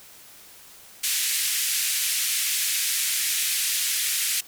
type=band-pass noise; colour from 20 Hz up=white; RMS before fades=-25 dBFS; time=1.03-4.41 s; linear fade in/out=10 ms; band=1900 to 13000 Hz; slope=24 dB/octave; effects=white hiss -48 dBFS RMS until 4.47 s